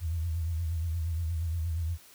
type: tone with vibrato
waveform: sine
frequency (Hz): 82.41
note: E2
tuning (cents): 0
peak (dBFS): -28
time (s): 0-1.98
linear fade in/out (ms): 50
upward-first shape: triangle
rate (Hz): 8.5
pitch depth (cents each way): 110
effects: white hiss -55 dBFS RMS until 2.14 s